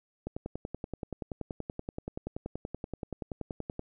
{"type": "click train", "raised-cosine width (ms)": 2, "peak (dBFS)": -22, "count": 38, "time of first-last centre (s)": [0.27, 3.794], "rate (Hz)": 10.5, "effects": []}